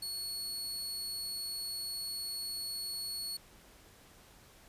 sawtooth tone, 4380 Hz, C#8, 22 cents flat, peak -34 dBFS, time 0.02-3.37 s, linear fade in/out 5 ms, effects pink hiss -59 dBFS RMS until 4.68 s + resampled to 32000 Hz

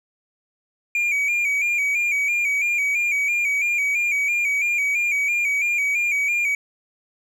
triangle tone with vibrato, 2336 Hz, D7, 10 cents flat, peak -17 dBFS, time 0.95-6.55 s, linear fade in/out 2 ms, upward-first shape square, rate 3 Hz, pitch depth 51 cents each way, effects none

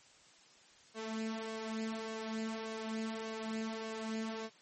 sawtooth tone with flanger, 221.6 Hz, A3, 13 cents sharp, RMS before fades -40 dBFS, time 0.94-4.5 s, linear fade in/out 50 ms, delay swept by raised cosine 1.8 to 4.1 ms, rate 1.7 Hz, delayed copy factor +0.6, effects white hiss -62 dBFS RMS until 4.61 s + MP3 32 kbps

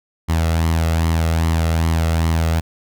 sawtooth tone with flanger, 81.8 Hz, E2, 13 cents flat, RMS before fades -17 dBFS, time 0.28-2.61 s, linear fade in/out 20 ms, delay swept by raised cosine 0.96 to 1.54 ms, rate 2.5 Hz, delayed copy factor +0.5, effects none

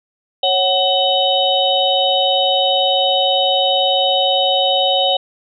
sine tone cluster, 550 / 747 / 3021 / 3756 Hz, C#5 / F#5 / F#7 / A#7, -14 / +16 / +35 / +12 cents, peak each -18 dBFS, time 0.43-5.17 s, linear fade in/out 5 ms, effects none

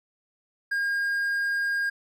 triangle tone, 1619 Hz, G#6, 45 cents flat, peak -22 dBFS, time 0.71-1.9 s, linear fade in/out 10 ms, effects none

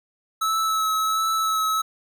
square tone with vibrato, 1301 Hz, E6, 23 cents flat, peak -21 dBFS, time 0.41-1.82 s, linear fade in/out 10 ms, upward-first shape triangle, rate 1.4 Hz, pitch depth 19 cents each way, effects none

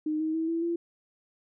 sine tone with pitch steps, 307.7 / 315.4 / 323.4 / 331.5 / 339.8 Hz, D#4 / D#4 / E4 / E4 / F4, -19 / +24 / -33 / +10 / -47 cents, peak -26 dBFS, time 0.06-0.76 s, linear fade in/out 5 ms, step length 140 ms, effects none

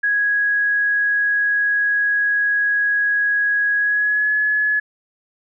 sine tone with pitch glide, 1661.2 to 1700 Hz, G#6 to G#6, 0 to +40 cents, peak -15 dBFS, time 0.03-4.8 s, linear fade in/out 10 ms, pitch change +40 cents, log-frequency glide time 3.77-4.31 s, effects none

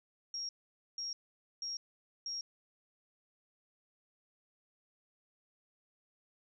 sine tone bursts, 5588 Hz, F8, in tune, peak -37 dBFS, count 4, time 0.34-2.41 s, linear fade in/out 2 ms, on 150 ms, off 490 ms, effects none

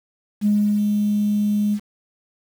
sine tone with ADSR envelope, 207.7 Hz, G#3, in tune, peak -13 dBFS, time 0.41-1.8 s, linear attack 49 ms, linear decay 330 ms, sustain -3 dB, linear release 67 ms, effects tanh soft clip ceiling -9 dBFS + 7-bit

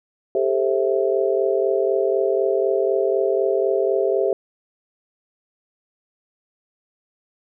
sine chord, A minor seventh, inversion third, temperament just, 396 / 440 / 528 / 660 Hz, G4 / A4 / C5 / E5, +18 / 0 / +16 / +2 cents, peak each -20 / -24 / -23 / -24 dBFS, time 0.35-4.33 s, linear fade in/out 2 ms, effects none

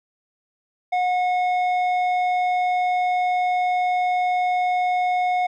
square tone with low-pass filter, 726 Hz, F#5, 33 cents flat, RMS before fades -21 dBFS, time 0.92-5.47 s, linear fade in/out 10 ms, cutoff 2000 Hz, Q 0.95, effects none

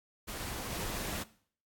pink noise with level steps, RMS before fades -40 / -38 dBFS, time 0.27-1.24 s, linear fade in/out 20 ms, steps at 0.7 s, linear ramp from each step 20 ms, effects noise-tail reverb RT60 0.5 s tail -17 dB re dry + AAC 64 kbps

